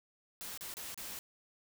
white noise with dropouts, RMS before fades -44 dBFS, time 0.41-1.19 s, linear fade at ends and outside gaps 0 ms, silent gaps 0.575-0.609 / 0.739-0.769 / 0.944-0.976 s, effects none

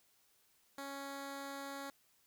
10% pulse tone, 277.2 Hz, C#4, in tune, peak -35 dBFS, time 0.78-1.9 s, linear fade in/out 2 ms, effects white hiss -72 dBFS RMS until 2.26 s

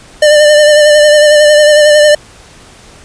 square tone with vibrato, 598 Hz, D5, 31 cents sharp, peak -3 dBFS, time 0.22-2.15 s, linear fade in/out 5 ms, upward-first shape sine, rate 11 Hz, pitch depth 28 cents each way, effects pink hiss -37 dBFS RMS until 3.04 s + resampled to 22050 Hz

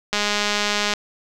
click train, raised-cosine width 0.2 ms, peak -4 dBFS, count 168, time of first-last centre 0.13-0.937 s, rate 207 Hz, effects none

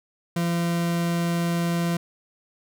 40% pulse tone, 170.7 Hz, F3, 39 cents flat, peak -21 dBFS, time 0.36-1.97 s, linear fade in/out 5 ms, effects none

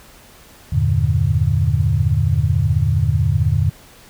sine chord, E half-diminished seventh, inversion none, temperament equal, 82.41 / 98 / 116.54 / 146.83 Hz, E2 / G2 / Bb2 / D3, 0 / 0 / 0 / 0 cents, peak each -19 dBFS, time 0.72-3.7 s, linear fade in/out 10 ms, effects pink hiss -45 dBFS RMS until 4.09 s

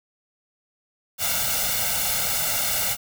white noise with comb filter, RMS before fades -24 dBFS, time 1.18-2.97 s, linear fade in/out 50 ms, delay 1.4 ms, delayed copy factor +0.95, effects none

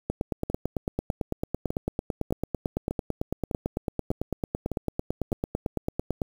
two click trains, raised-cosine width 2 ms, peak -13 / -15 dBFS, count 56 / 9, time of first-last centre 0.1-6.218 / 0.5-5.319 s, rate 8.99 / 1.66 Hz, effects 7-bit

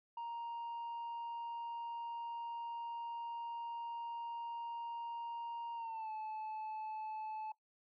sine tone with pitch glide, 935 to 867.4 Hz, A#5 to A5, +5 to -25 cents, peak -38 dBFS, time 0.17-7.52 s, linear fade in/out 5 ms, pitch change -130 cents, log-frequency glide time 5.75-6.11 s, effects noise-tail reverb RT60 0.1 s tail -20 dB re dry + tanh soft clip ceiling -40 dBFS

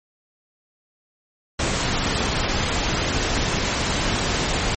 pink noise, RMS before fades -22 dBFS, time 1.59-4.75 s, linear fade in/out 5 ms, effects MP3 32 kbps

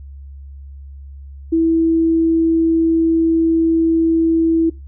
sine tone, 327.5 Hz, E4, 11 cents flat, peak -11 dBFS, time 1.52-4.7 s, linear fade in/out 10 ms, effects noise-tail reverb RT60 0.2 s tail -19 dB re dry + added 69 Hz sine -32 dBFS peak until 4.87 s

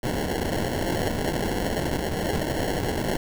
white noise with sample-and-hold, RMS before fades -26 dBFS, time 0.03-3.17 s, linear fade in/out 5 ms, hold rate 1225 Hz, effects none

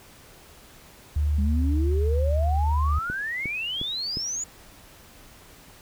sine tone, 74.2 Hz, D2, 18 cents sharp, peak -20 dBFS, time 1.16-2.99 s, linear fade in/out 5 ms
sine exponential sweep, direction up, 196 to 7010 Hz, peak -27 dBFS, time 1.38-4.44 s, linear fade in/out 5 ms
click train, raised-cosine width 3 ms, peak -20 dBFS, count 4, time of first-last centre 3.1-4.171 s, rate 2.8 Hz
effects pink hiss -50 dBFS RMS until 5.81 s

